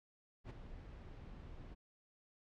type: noise with ADSR envelope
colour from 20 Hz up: brown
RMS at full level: -43 dBFS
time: 0.44-1.75 s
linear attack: 63 ms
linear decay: 10 ms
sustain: -9 dB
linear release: 20 ms
effects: low-pass 4000 Hz 12 dB/octave